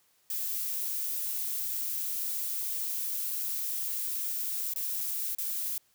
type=noise with dropouts; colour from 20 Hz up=violet; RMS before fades=-33 dBFS; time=0.3-5.78 s; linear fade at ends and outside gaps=2 ms; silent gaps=4.737-4.759 / 5.349-5.384 s; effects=white hiss -68 dBFS RMS until 5.94 s